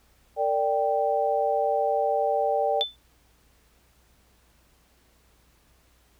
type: chord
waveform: sine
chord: G minor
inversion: first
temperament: equal with one note detuned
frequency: 455 / 587.3 / 784 Hz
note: Bb4 / D5 / G5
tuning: -42 / 0 / 0 cents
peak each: -28 / -25 / -25 dBFS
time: 0.36-2.84 s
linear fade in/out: 50 ms
type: tone with exponential decay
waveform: sine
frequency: 3520 Hz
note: A7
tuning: in tune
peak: -18 dBFS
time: 2.81-2.96 s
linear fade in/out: 0 ms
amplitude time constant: 31 ms
effects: added 60 Hz sine -63 dBFS peak until 6.19 s + pink hiss -63 dBFS RMS until 6.19 s